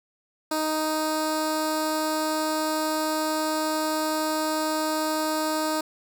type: tone with notch filter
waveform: 10% pulse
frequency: 311.1 Hz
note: D#4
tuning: in tune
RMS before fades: -26 dBFS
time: 0.51-5.81 s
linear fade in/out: 5 ms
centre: 2000 Hz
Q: 1.3
effects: none